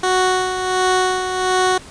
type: tone with tremolo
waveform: 15% pulse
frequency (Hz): 370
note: F#4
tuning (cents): 0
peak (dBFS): -7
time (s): 0.03-1.78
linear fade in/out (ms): 5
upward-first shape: sine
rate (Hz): 1.4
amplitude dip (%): 55
effects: pink hiss -39 dBFS RMS until 1.9 s + resampled to 22050 Hz